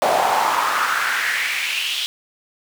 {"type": "noise with high-pass filter sweep", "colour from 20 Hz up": "brown", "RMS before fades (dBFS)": -20, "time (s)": [0.02, 2.06], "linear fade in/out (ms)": 0, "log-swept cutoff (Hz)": [650, 3400], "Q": 4, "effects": []}